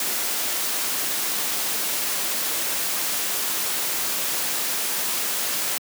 white noise, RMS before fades -25 dBFS, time 0-5.78 s, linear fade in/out 2 ms, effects high-pass 200 Hz 12 dB/octave

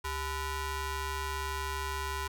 sawtooth ring-modulated tone, 466.2 Hz, A#4, in tune, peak -26 dBFS, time 0.04-2.28 s, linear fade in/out 10 ms, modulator 537 Hz, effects none

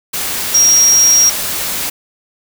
sine tone in noise, 5640 Hz, F8, 16 cents sharp, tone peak -6 dBFS, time 0.54-1.3 s, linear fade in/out 10 ms, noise white, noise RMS -19 dBFS, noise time 0.13-1.9 s, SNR +10 dB, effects none

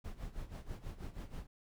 brown noise with tremolo, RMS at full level -42 dBFS, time 0.04-1.47 s, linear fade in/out 10 ms, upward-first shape sine, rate 6.2 Hz, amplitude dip 80%, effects none

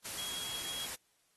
sine tone in noise, 3301 Hz, G#7, 11 cents flat, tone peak -40 dBFS, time 0.17-0.87 s, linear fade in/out 20 ms, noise white, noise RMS -41 dBFS, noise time 0.04-0.96 s, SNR -2 dB, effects white hiss -73 dBFS RMS until 1.36 s + AAC 32 kbps

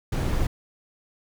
brown noise, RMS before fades -24 dBFS, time 0.12-0.47 s, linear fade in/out 5 ms, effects none

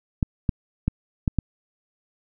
clicks, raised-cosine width 5 ms, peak -8 dBFS, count 5, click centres 0.228 / 0.492 / 0.88 / 1.278 / 1.387 s, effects none

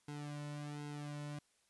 sawtooth tone with flanger, 146.83 Hz, D3, in tune, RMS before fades -45 dBFS, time 0.08-1.39 s, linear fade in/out 5 ms, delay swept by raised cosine 1.7 to 2.49 ms, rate 1.3 Hz, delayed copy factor -0.85, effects white hiss -75 dBFS RMS until 1.69 s + resampled to 24000 Hz

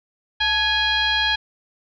sine tone with frequency modulation, 2474 Hz, D#7, 10 cents flat, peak -17 dBFS, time 0.4-1.36 s, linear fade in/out 10 ms, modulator 803 Hz, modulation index 1.9, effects none

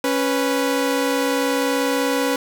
sawtooth tone pair together, 276.7 / 493 Hz, C#4 / B4, -3 / -3 cents, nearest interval minor seventh, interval 1000 cents, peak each -17 dBFS, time 0.04-2.36 s, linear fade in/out 2 ms, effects none

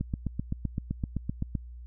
click train, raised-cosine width 5 ms, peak -17 dBFS, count 13, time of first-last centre 0.01-1.552 s, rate 7.78 Hz, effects added 60 Hz sine -41 dBFS peak until 1.86 s

